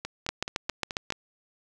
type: two click trains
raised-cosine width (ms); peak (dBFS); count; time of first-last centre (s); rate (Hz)
0.2; -16 / -10; 6 / 7; 0.05-1.123 / 0.29-1.104; 4.66 / 7.37
effects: none